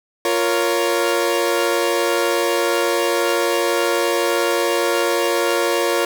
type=chord; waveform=sawtooth; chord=Bb minor; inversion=second; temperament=equal with one note detuned; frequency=349.2 / 466.2 / 557.9 Hz; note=F4 / Bb4 / Db5; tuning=0 / 0 / +11 cents; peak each=-17 dBFS; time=0.25-6.05 s; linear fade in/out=2 ms; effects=none